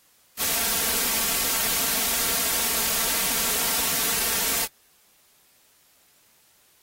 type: noise with comb filter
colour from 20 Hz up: white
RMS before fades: -24 dBFS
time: 0.37-4.68 s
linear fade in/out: 50 ms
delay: 4.4 ms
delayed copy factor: +0.6
effects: white hiss -60 dBFS RMS until 6.82 s + AAC 48 kbps